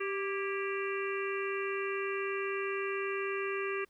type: harmonic tone with a mistuned harmonic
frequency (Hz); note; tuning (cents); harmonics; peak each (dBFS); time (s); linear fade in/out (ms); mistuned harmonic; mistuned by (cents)
392; G4; 0; 1 / 3 / 4 / 5 / 6 / 7; -34 / -40 / -43 / -43 / -42 / -43; 0-3.85; 10; 4; +68
effects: pink hiss -71 dBFS RMS until 3.89 s